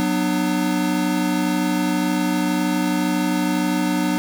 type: chord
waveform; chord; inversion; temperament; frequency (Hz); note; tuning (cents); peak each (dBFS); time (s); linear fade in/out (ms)
square; B minor; second; equal with one note detuned; 185 / 246.9 / 299.3; F#3 / B3 / D4; 0 / 0 / +33; -24 / -25 / -22; 0-4.18; 0
effects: none